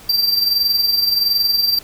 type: tone with amplitude modulation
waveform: square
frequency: 4699 Hz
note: D8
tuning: in tune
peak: -12 dBFS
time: 0.09-1.79 s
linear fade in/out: 5 ms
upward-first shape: sine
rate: 21.4 Hz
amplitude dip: 55%
effects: pink hiss -41 dBFS RMS until 1.83 s